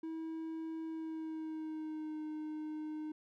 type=tone with pitch glide; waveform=triangle; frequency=322.6 to 307.7 Hz; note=E4 to D#4; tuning=-37 to -19 cents; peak=-37 dBFS; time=0.03-3.12 s; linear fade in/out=5 ms; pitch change=-82 cents; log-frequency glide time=0.85-2.23 s; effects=none